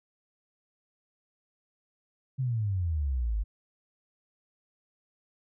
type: exponential sweep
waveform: sine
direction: down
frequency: 135.6 to 49 Hz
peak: -26 dBFS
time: 2.38-3.44 s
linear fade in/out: 20 ms
effects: none